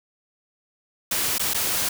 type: noise with dropouts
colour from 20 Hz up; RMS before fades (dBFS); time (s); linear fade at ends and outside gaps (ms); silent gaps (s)
white; -24; 1.11-1.89; 5; 1.383-1.395 / 1.536-1.544
effects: none